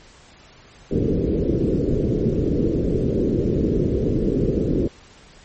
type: low-pass noise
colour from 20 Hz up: white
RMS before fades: -20 dBFS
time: 0.91-4.88 s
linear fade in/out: 5 ms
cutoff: 460 Hz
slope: 48 dB/octave
effects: pink hiss -48 dBFS RMS until 5.44 s + MP3 32 kbps